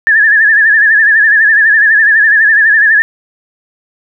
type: tone with vibrato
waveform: sine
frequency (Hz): 1732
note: A6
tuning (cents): -28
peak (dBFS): -4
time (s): 0.07-3.02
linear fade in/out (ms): 0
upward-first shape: sine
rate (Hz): 12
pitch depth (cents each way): 83
effects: none